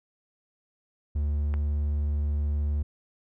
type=tone; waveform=triangle; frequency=73.42 Hz; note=D2; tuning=in tune; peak=-22 dBFS; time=1.15-2.83 s; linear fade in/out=10 ms
type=click; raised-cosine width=0.5 ms; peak=-24 dBFS; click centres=1.54 s
effects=none